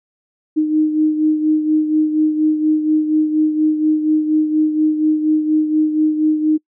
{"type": "beating tone pair", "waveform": "sine", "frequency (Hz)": [308.2, 312.4], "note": ["D#4", "D#4"], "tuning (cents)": [-16, 7], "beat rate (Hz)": 4.2, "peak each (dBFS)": [-13, -21], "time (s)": [0.56, 6.58], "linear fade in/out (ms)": 20, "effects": ["noise-tail reverb RT60 0.1 s tail -26 dB re dry"]}